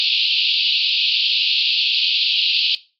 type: band-pass noise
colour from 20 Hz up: pink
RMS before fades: -18 dBFS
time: 0-2.75 s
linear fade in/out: 0 ms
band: 2600 to 4700 Hz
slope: 96 dB/octave
effects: noise-tail reverb RT60 0.3 s tail -17 dB re dry + AAC 64 kbps